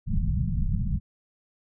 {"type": "low-pass noise", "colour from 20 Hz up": "pink", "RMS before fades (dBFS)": -25, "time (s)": [0.06, 1], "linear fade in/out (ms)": 50, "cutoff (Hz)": 210, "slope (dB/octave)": 96, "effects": []}